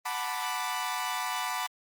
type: chord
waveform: sawtooth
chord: B minor seventh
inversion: second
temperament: equal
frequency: 740 / 880 / 987.8 / 1174.7 Hz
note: F#5 / A5 / B5 / D6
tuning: 0 / 0 / 0 / 0 cents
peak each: -33 / -34 / -30 / -33 dBFS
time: 0.05-1.67 s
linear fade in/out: 10 ms
effects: Opus 24 kbps